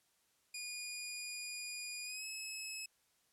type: tone with pitch glide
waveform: 15% pulse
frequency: 2444 to 2583 Hz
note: D#7 to E7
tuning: -32 to -36 cents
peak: -35 dBFS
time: 0.54-2.86 s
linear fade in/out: 5 ms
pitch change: +96 cents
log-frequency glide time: 2.04-2.25 s
effects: white hiss -75 dBFS RMS until 3.32 s + low-pass 12000 Hz 12 dB/octave